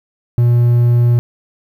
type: tone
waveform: triangle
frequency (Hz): 120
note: B2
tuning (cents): -49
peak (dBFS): -6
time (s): 0.38-1.19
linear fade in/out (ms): 0
effects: 8-bit